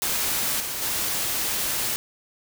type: noise with level steps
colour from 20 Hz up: white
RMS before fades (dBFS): -25 / -30 / -26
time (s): 0.02-1.96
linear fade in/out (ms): 0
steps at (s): 0.6 / 0.82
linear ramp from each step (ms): 2
effects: none